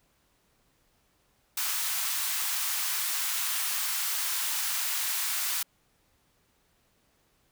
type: high-pass noise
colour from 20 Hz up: white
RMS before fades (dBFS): -30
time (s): 1.57-5.63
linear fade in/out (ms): 5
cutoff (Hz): 900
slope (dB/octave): 24
effects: pink hiss -69 dBFS RMS until 7.51 s